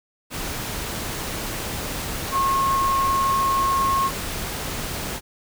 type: tone in noise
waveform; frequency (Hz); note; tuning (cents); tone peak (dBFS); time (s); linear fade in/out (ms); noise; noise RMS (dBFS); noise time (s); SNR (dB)
sine; 1084; C#6; -39; -18; 2.31-4.11; 50; pink; -29; 0.3-5.21; +8
effects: none